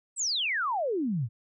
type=exponential sweep; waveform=sine; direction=down; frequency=8372 to 103.83 Hz; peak=-26 dBFS; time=0.16-1.29 s; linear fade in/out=50 ms; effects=none